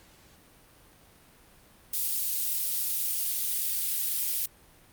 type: noise with high-pass filter sweep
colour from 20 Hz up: blue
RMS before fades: -29 dBFS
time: 1.93-4.46 s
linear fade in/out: 5 ms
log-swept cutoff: 3600 to 2400 Hz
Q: 0.72
effects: pink hiss -57 dBFS RMS until 4.92 s + Opus 48 kbps